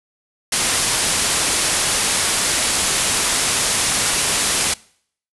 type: low-pass noise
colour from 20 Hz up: white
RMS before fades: -19 dBFS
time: 0.52-4.74 s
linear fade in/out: 5 ms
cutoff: 11000 Hz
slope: 96 dB/octave
effects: noise-tail reverb RT60 0.6 s tail -23 dB re dry